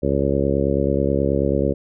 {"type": "harmonic tone", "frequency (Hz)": 69.3, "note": "C#2", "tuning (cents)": 0, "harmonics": [1, 2, 3, 4, 5, 6, 7, 8], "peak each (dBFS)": [-25, -25, -25, -25, -25, -25, -25, -25], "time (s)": [0.02, 1.74], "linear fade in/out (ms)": 20, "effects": []}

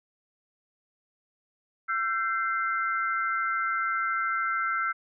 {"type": "tone cluster", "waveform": "sine", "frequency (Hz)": [1343, 1556, 2081], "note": ["E6", "G6", "C7"], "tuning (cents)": [32, -13, -10], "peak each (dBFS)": [-27, -31, -34], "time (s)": [1.88, 4.93], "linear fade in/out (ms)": 20, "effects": []}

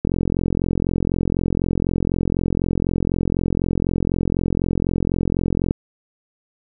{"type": "click train", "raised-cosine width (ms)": 3, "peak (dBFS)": -6, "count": 250, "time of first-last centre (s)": [0.05, 5.709], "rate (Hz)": 44, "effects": []}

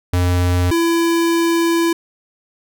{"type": "tone pair in turn", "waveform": "square", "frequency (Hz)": [89.2, 335.3], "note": ["F2", "E4"], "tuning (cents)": [37, 30], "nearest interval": "octave + major seventh", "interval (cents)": 2293, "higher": "second", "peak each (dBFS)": -14, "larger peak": "neither", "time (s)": [[0.13, 0.71], [0.71, 1.93]], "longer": "second", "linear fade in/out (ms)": 5, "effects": []}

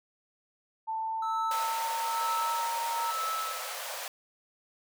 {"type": "tone with pitch glide", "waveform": "sine", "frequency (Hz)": [887, 926.8], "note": ["A5", "A#5"], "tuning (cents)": [14, -10], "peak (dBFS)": -30, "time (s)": [0.87, 3.12], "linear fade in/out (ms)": 20, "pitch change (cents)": 76, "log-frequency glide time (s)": [0.99, 2.54]}
{"type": "tone with tremolo", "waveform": "triangle", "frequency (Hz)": 1308, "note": "E6", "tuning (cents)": -14, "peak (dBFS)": -28, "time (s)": [1.22, 3.75], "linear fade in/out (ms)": 5, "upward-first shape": "sine", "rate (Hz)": 1.1, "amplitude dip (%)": 85}
{"type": "high-pass noise", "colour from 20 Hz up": "pink", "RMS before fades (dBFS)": -38, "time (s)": [1.51, 4.08], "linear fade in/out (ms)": 2, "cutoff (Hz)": 490, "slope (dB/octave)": 96}
{"effects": []}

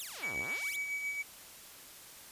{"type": "exponential two-way sweep", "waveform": "5% pulse", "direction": "down then up", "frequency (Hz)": [3891, 55, 3891], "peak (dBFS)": -32, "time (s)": [0, 0.76], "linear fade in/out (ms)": 0, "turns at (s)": 0.38}
{"type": "tone with tremolo", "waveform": "triangle", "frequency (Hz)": 2276, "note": "C#7", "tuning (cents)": 45, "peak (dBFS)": -31, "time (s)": [0.22, 1.23], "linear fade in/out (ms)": 20, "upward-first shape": "sine", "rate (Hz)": 7.3, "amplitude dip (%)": 45}
{"effects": ["white hiss -52 dBFS RMS until 2.31 s", "resampled to 32000 Hz"]}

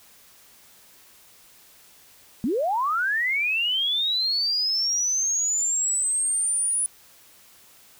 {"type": "linear sweep", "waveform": "sine", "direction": "up", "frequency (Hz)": [200, 9900], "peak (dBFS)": -21, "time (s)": [2.44, 6.86], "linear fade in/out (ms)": 0, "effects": ["white hiss -53 dBFS RMS until 7.99 s"]}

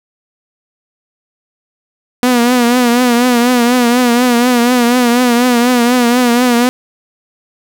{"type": "tone with vibrato", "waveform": "sawtooth", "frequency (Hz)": 243.5, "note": "B3", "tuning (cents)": -24, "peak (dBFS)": -4, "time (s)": [2.23, 6.69], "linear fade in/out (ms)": 0, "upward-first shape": "triangle", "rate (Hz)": 4.1, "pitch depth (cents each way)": 77, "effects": []}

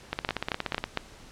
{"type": "two click trains", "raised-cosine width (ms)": 0.3, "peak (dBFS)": [-12, -10], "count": [13, 4], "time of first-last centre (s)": [[0.13, 0.84], [0.29, 0.973]], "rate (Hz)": [16.9, 4.39], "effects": ["pink hiss -50 dBFS RMS until 1.31 s", "low-pass 8000 Hz 12 dB/octave"]}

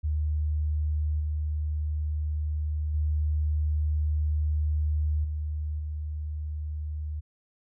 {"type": "tone with level steps", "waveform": "sine", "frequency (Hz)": 75.9, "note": "D#2", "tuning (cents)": -42, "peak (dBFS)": [-24, -26, -23, -28, -30], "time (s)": [0.03, 7.21], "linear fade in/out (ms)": 20, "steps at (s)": [1.2, 2.94, 5.24, 5.79], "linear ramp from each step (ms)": 5, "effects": []}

